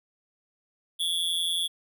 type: tone with amplitude modulation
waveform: square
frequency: 3398 Hz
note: G#7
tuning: 39 cents sharp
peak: -22 dBFS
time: 0.99-1.68 s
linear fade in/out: 20 ms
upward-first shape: sine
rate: 171 Hz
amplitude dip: 90%
effects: none